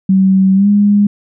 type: tone with pitch glide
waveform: sine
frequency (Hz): 190.9 to 204.6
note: G3 to G#3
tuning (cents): -46 to -26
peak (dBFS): -6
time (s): 0.09-1.07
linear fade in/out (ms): 5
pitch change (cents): +120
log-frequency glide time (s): 0.54-0.68
effects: none